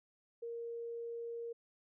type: tone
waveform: sine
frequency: 466.7 Hz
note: A#4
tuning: 2 cents sharp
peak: -40 dBFS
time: 0.42-1.53 s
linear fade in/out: 10 ms
effects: none